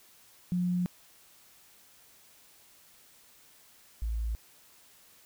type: tone pair in turn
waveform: sine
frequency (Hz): 178.5 / 55.87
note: F3 / A1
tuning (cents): +38 / +27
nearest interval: octave + minor sixth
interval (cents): 2011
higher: first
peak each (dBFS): -26 / -29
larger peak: first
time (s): 0.52-0.86 / 4.02-4.35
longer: first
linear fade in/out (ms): 0
effects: white hiss -59 dBFS RMS until 5.25 s